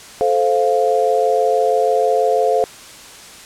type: chord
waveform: sine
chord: F major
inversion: first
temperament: equal with one note detuned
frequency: 437.2 / 523.3 / 698.5 Hz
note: A4 / C5 / F5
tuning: -11 / 0 / 0 cents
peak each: -17 dBFS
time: 0.21-2.64 s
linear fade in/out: 0 ms
effects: white hiss -38 dBFS RMS until 3.45 s + low-pass 9000 Hz 12 dB/octave